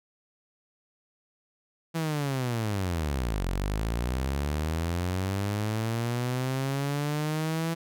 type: linear two-way sweep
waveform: sawtooth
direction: down then up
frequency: 166.6 to 43.65 to 166.6 Hz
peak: -23 dBFS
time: 1.94-7.75 s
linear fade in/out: 20 ms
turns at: 3.45 s
effects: none